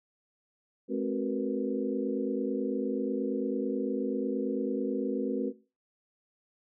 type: tone cluster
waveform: sine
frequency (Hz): 215.7 / 265.3 / 373 / 461.7 / 490.4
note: A3 / C4 / F#4 / A#4 / B4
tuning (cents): -34 / +24 / +14 / -17 / -12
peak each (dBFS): -34 / -32 / -34 / -36 / -37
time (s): 0.88-5.53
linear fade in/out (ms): 50
effects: noise-tail reverb RT60 0.3 s tail -17 dB re dry